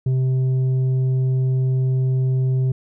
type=tone with tanh clipping; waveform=sine; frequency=130 Hz; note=C3; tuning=11 cents flat; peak=-17 dBFS; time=0.06-2.72 s; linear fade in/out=5 ms; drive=5 dB; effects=none